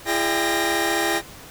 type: tone cluster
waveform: sawtooth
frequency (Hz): 337.7 / 414.1 / 601 / 794 / 1864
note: E4 / G#4 / D5 / G5 / A#6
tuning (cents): +42 / -5 / +40 / +22 / -1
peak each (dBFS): -21 / -24 / -27 / -22 / -22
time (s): 0.05-1.22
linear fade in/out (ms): 50
effects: pink hiss -42 dBFS RMS until 1.5 s